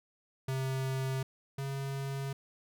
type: tone pair in turn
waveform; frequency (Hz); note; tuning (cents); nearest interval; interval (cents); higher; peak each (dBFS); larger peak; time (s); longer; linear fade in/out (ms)
square; 132.5 / 137.09; C3 / C#3; +22 / -19; minor second; 59; second; -32 / -35; first; 0.48-1.23 / 1.58-2.33; neither; 5
effects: none